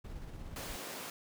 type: noise with tremolo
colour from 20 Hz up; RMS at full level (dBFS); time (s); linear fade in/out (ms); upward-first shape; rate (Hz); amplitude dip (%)
brown; -44; 0.04-0.76; 10; square; 17; 25
type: high-pass noise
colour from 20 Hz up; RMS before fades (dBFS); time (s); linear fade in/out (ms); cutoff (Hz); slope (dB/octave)
pink; -44; 0.56-1.1; 2; 260; 12
effects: none